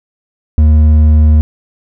sine tone with hard clipping, 76.6 Hz, D#2, 27 cents flat, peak -5 dBFS, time 0.58-1.41 s, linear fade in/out 0 ms, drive 5 dB, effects none

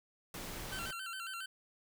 pink noise, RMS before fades -44 dBFS, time 0.34-0.91 s, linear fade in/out 2 ms
25% pulse tone with vibrato, 1449 Hz, F#6, 37 cents flat, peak -37 dBFS, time 0.72-1.46 s, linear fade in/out 5 ms, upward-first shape square, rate 7.3 Hz, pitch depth 100 cents each way
effects none

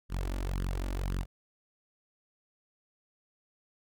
sawtooth tone with flanger, 45.99 Hz, F#1, 10 cents flat, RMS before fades -33 dBFS, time 0.09-1.26 s, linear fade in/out 50 ms, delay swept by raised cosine 0.61 to 3.51 ms, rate 1.9 Hz, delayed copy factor +0.8, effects none

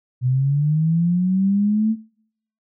sine linear sweep, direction up, 123.47 to 223.4 Hz, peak -15 dBFS, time 0.21-1.96 s, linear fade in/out 50 ms, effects noise-tail reverb RT60 0.7 s tail -25 dB re dry

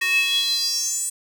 square tone with high-pass filter sweep, 370 Hz, F#4, in tune, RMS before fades -22 dBFS, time 0.01-1.1 s, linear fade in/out 10 ms, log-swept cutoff 2100 to 8500 Hz, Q 8, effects none

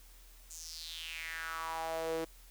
sawtooth tone with high-pass filter sweep, 162.8 Hz, E3, 21 cents flat, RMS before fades -40 dBFS, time 0.5-2.25 s, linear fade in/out 10 ms, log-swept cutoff 7300 to 390 Hz, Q 4.5, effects added 41 Hz sine -55 dBFS peak until 2.5 s + white hiss -61 dBFS RMS until 2.5 s

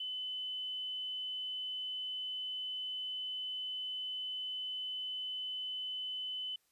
sine tone, 3020 Hz, F#7, 35 cents sharp, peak -37 dBFS, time 0-6.56 s, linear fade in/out 5 ms, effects white hiss -75 dBFS RMS until 6.71 s + resampled to 32000 Hz

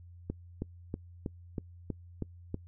click train, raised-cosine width 3 ms, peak -21 dBFS, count 8, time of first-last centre 0.3-2.544 s, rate 3.12 Hz, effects noise-tail reverb RT60 0.1 s tail -24 dB re dry + added 87 Hz sine -49 dBFS peak until 2.67 s

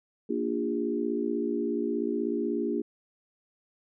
sine chord, Bb dominant seventh, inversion none, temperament equal with one note detuned, 233.1 / 293.7 / 349.2 / 405.8 Hz, Bb3 / D4 / F4 / Ab4, 0 / 0 / 0 / -40 cents, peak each -32 dBFS, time 0.29-2.82 s, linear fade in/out 10 ms, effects none

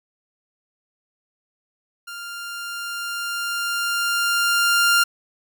sawtooth tone with level ramp, 1396.9 Hz, F6, in tune, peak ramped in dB -29 to -10 dBFS, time 2.07-5.04 s, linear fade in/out 10 ms, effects none

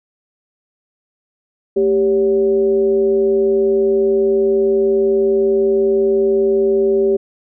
sine tone with frequency modulation, 392.7 Hz, G4, 3 cents sharp, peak -11 dBFS, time 1.76-7.17 s, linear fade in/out 10 ms, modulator 169 Hz, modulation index 0.49, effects none

